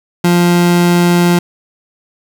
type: tone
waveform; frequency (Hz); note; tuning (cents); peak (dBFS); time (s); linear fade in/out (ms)
30% pulse; 174.61; F3; 0; -5; 0.24-1.39; 5
effects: 7-bit